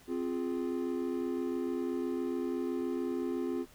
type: chord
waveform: triangle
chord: F minor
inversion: second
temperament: equal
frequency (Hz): 261.6 / 349.2 / 415.3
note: C4 / F4 / Ab4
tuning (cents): 0 / 0 / 0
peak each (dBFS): -33 / -33 / -37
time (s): 0.07-3.66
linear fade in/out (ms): 50
effects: pink hiss -59 dBFS RMS until 3.74 s